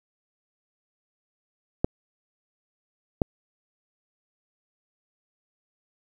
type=clicks; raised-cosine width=2 ms; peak=-7 dBFS; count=2; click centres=1.845 / 3.218 s; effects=8-bit